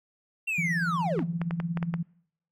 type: linear sweep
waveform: triangle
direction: down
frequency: 2748 to 185 Hz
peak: -25 dBFS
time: 0.47-1.24 s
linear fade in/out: 10 ms
type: tone with tremolo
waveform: sine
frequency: 169.2 Hz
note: E3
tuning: 45 cents sharp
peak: -24 dBFS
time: 0.58-2.03 s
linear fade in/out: 5 ms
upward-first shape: triangle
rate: 17 Hz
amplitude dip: 80%
type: clicks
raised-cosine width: 0.5 ms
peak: -19 dBFS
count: 7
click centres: 1.192 / 1.416 / 1.509 / 1.601 / 1.773 / 1.828 / 1.94 s
effects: noise-tail reverb RT60 0.7 s tail -26 dB re dry